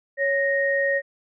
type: tone pair together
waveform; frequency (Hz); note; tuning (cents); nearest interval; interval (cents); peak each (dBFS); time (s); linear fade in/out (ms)
sine; 554.4 / 1864.8; C#5 / A#6; 0 / 0; octave + major sixth; 2100; -22; 0.17-1.02; 50
effects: none